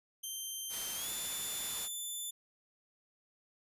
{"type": "tone with pitch glide", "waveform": "5% pulse", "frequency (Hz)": [3136, 3520], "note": ["G7", "A7"], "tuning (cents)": [0, 0], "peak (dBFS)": -31, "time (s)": [0.23, 2.31], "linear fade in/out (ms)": 10, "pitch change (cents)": 200, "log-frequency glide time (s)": [0.95, 1.1]}
{"type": "noise", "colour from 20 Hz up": "white", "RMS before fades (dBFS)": -42, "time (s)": [0.69, 1.89], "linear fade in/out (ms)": 50}
{"effects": ["resampled to 32000 Hz"]}